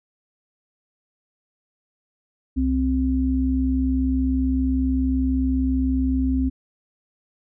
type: tone pair together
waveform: sine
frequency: 65.46 / 261.6 Hz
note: C2 / C4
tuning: +1 / 0 cents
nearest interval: 2 octaves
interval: 2399 cents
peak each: -22 / -20 dBFS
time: 2.56-6.5 s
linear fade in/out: 20 ms
effects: none